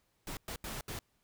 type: noise bursts at uneven times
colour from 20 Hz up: pink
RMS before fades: -41 dBFS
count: 4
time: 0.27-0.37 / 0.48-0.56 / 0.64-0.81 / 0.88-0.99 s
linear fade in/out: 2 ms
effects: pink hiss -75 dBFS RMS until 1.23 s